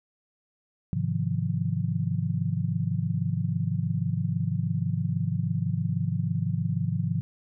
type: chord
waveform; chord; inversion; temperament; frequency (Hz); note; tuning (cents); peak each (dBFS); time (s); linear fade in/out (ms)
sine; F minor seventh; first; just; 104.77 / 130.96 / 157.15 / 174.61; Ab2 / C3 / Eb3 / F3; +16 / +2 / +18 / 0; -30; 0.93-7.21; 0
effects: none